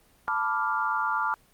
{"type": "chord", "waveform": "sine", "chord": "B half-diminished seventh", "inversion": "third", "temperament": "equal", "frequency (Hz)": [880, 987.8, 1174.7, 1396.9], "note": ["A5", "B5", "D6", "F6"], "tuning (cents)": [0, 0, 0, 0], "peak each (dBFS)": [-30, -32, -29, -29], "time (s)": [0.28, 1.34], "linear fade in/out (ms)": 0, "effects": ["pink hiss -61 dBFS RMS until 1.53 s", "Opus 24 kbps"]}